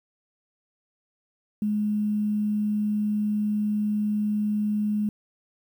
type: tone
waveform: sine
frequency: 210 Hz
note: G#3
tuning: 19 cents sharp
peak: -22 dBFS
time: 1.62-5.09 s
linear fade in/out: 2 ms
effects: 9-bit

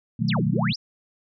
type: chord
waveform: sine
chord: B dominant seventh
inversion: none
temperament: equal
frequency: 123.47 / 155.56 / 185 / 220 Hz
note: B2 / D#3 / F#3 / A3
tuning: 0 / 0 / 0 / 0 cents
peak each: -26 dBFS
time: 0.19-0.73 s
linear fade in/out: 10 ms
type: exponential two-way sweep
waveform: sine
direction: down then up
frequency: 5920 to 100 to 5920 Hz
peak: -26 dBFS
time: 0.28-0.76 s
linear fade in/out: 10 ms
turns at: 0.46 s
effects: none

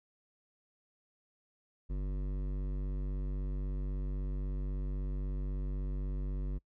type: tone with hard clipping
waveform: sine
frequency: 48.12 Hz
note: G1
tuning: 31 cents flat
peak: -35 dBFS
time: 1.89-6.59 s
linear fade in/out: 20 ms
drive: 14 dB
effects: noise-tail reverb RT60 0.1 s tail -26 dB re dry

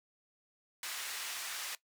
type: band-pass noise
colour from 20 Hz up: pink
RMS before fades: -41 dBFS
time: 0.83-1.75 s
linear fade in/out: 2 ms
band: 1500 to 14000 Hz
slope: 12 dB/octave
effects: noise-tail reverb RT60 0.1 s tail -17 dB re dry

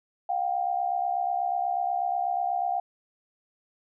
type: tone pair together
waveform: sine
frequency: 712 / 780.2 Hz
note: F5 / G5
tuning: +33 / -8 cents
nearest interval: major second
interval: 159 cents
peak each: -27 / -28 dBFS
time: 0.29-2.8 s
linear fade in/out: 5 ms
effects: none

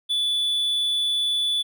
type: tone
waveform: triangle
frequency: 3462 Hz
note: A7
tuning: 29 cents flat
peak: -19 dBFS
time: 0.09-1.63 s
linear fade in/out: 20 ms
effects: none

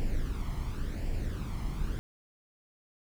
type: noise with flanger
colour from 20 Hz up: brown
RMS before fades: -32 dBFS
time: 0-1.99 s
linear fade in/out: 0 ms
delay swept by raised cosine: 0.39 to 0.97 ms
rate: 0.92 Hz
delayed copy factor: +0.6
effects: none

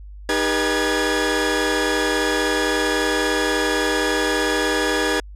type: tone cluster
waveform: sawtooth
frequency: 309.1 / 400.3 / 483.9 / 1685 Hz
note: D#4 / G4 / B4 / G#6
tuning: -11 / +36 / -35 / +25 cents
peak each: -20 dBFS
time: 0.29-5.2 s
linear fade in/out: 2 ms
effects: added 50 Hz sine -35 dBFS peak until 5.35 s + low-pass 9000 Hz 12 dB/octave

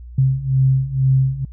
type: beating tone pair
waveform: sine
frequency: 131.5 / 133.6 Hz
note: C3 / C3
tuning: +9 / +36 cents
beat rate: 2.1 Hz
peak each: -18 / -15 dBFS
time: 0.18-1.45 s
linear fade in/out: 5 ms
effects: added 60 Hz sine -33 dBFS peak until 1.52 s

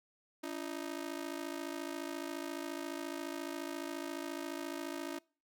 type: ring-modulated tone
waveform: sawtooth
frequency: 311.1 Hz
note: D#4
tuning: in tune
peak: -32 dBFS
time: 0.43-5.19 s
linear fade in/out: 10 ms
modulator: 27.2 Hz
effects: noise-tail reverb RT60 0.4 s tail -25 dB re dry

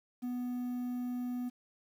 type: tone with quantisation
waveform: triangle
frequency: 246.9 Hz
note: B3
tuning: in tune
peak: -32 dBFS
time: 0.22-1.5 s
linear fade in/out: 20 ms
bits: 10
effects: none

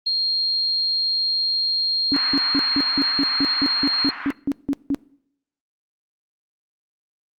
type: tone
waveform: sine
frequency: 4227 Hz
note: C8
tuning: 17 cents sharp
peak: -18 dBFS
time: 0.06-4.11 s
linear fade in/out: 10 ms
type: tone bursts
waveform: sine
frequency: 279.9 Hz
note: C#4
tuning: 17 cents sharp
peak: -17 dBFS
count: 14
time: 2.12-4.946 s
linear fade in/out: 0 ms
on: 44 ms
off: 170 ms
type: band-pass noise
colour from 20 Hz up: pink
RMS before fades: -32 dBFS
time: 2.13-4.33 s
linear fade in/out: 20 ms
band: 1100 to 2100 Hz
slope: 24 dB/octave
effects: noise-tail reverb RT60 0.7 s tail -21 dB re dry + Opus 48 kbps

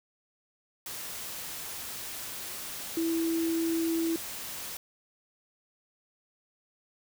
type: tone in noise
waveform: sine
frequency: 329.6 Hz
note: E4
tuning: in tune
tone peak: -26 dBFS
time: 2.97-4.16 s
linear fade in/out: 2 ms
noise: white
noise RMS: -39 dBFS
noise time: 0.86-4.77 s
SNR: +10 dB
effects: none

